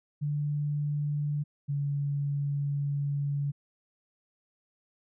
sine tone pair in turn, 146.83 / 142.49 Hz, D3 / C#3, 0 / +48 cents, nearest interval minor second, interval 52 cents, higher first, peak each -27 dBFS, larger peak neither, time 0.21-1.44 / 1.68-3.52 s, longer second, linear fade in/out 20 ms, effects none

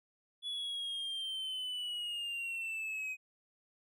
triangle linear sweep, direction down, 3419 to 2511 Hz, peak -35 dBFS, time 0.42-3.17 s, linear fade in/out 50 ms, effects none

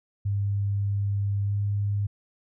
sine tone with pitch glide, 100.5 to 101.67 Hz, G2 to G#2, +44 to -36 cents, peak -23 dBFS, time 0.25-2.07 s, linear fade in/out 10 ms, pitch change +20 cents, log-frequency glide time 1.46-1.53 s, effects none

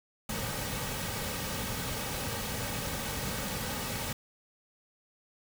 pink noise with comb filter, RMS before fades -35 dBFS, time 0.29-4.13 s, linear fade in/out 5 ms, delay 2.9 ms, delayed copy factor -0.55, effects none

